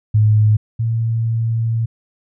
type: tone pair in turn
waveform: sine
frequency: 107.1 / 114.03 Hz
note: A2 / A#2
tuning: -46 / -38 cents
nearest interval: minor second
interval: 108 cents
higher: second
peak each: -9 / -15 dBFS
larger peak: first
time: 0.14-0.57 / 0.79-1.86 s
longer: second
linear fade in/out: 10 ms
effects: none